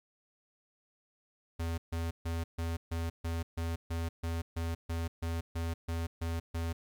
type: tone bursts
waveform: square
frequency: 83.1 Hz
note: E2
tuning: 15 cents sharp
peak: -33 dBFS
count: 16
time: 1.59-6.73 s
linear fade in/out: 10 ms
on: 190 ms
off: 140 ms
effects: 12-bit